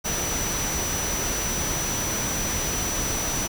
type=tone in noise; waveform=sine; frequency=5920 Hz; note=F#8; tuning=in tune; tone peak=-28 dBFS; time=0.04-3.48 s; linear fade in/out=20 ms; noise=pink; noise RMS=-28 dBFS; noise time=0.04-3.48 s; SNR=-3 dB; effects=none